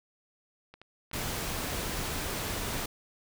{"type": "clicks", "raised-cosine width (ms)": 0.3, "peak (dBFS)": -33, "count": 6, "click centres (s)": [0.74, 0.816, 1.114, 1.23, 1.835, 2.035]}
{"type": "noise", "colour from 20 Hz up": "pink", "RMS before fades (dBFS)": -34, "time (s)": [1.13, 2.86], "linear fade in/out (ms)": 5}
{"effects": []}